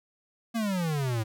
square exponential sweep, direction down, 236.1 to 107 Hz, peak -27 dBFS, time 0.54-1.24 s, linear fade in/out 20 ms, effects none

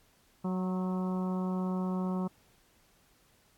harmonic tone with a mistuned harmonic, 185 Hz, F#3, in tune, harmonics 1 / 2 / 3 / 4 / 5 / 6 / 7, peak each -30 / -40 / -44 / -46 / -45 / -46 / -50 dBFS, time 0.44-2.28 s, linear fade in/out 10 ms, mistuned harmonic 6, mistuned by -26 cents, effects pink hiss -66 dBFS RMS until 3.57 s + AAC 64 kbps

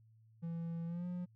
triangle tone with pitch glide, 167.2 to 178.17 Hz, E3 to F3, +25 to +35 cents, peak -36 dBFS, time 0.42-1.26 s, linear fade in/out 20 ms, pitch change +110 cents, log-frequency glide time 0.86-1.06 s, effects added 111 Hz sine -62 dBFS peak until 1.35 s

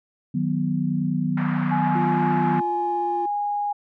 sine chord, B major, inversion first, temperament equal, 155.56 / 185 / 246.9 Hz, D#3 / F#3 / B3, 0 / 0 / 0 cents, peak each -25 dBFS, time 0.34-2.61 s, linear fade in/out 10 ms
pink band-pass noise, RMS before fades -33 dBFS, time 1.37-2.6 s, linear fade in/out 5 ms, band 830 to 1800 Hz, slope 24 dB/octave
sine tone with pitch glide, 844 to 822.3 Hz, G#5 to G#5, +28 to -17 cents, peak -22 dBFS, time 1.71-3.73 s, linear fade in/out 10 ms, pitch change -45 cents, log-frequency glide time 2.48-3.24 s
triangle tone with vibrato, 349.2 Hz, F4, in tune, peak -26 dBFS, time 1.95-3.26 s, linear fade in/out 5 ms, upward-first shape sine, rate 17 Hz, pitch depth 11 cents each way
effects none

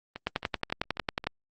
two click trains, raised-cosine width 0.3 ms, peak -11 / -21 dBFS, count 12 / 5, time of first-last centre 0.27-1.27 / 0.16-1.241 s, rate 11 / 3.7 Hz, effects Opus 24 kbps

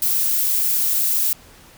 violet noise, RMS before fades -19 dBFS, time 0.02-1.33 s, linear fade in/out 2 ms, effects pink hiss -47 dBFS RMS until 1.77 s

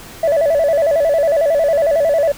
sine tone with vibrato, 613 Hz, D#5, 26 cents flat, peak -9 dBFS, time 0.23-2.32 s, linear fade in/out 5 ms, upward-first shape square, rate 11 Hz, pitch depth 120 cents each way, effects tanh soft clip ceiling -9 dBFS + pink hiss -36 dBFS RMS until 2.37 s

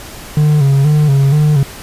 triangle tone with vibrato, 143.9 Hz, D3, 35 cents flat, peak -5 dBFS, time 0.37-1.63 s, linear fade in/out 2 ms, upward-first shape square, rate 2.1 Hz, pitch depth 76 cents each way, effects pink hiss -31 dBFS RMS until 1.82 s + resampled to 32000 Hz

